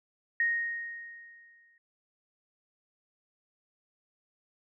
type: tone with exponential decay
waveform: sine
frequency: 1864.7 Hz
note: A#6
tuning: in tune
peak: -23 dBFS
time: 0.4-1.78 s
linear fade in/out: 2 ms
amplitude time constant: 300 ms
effects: none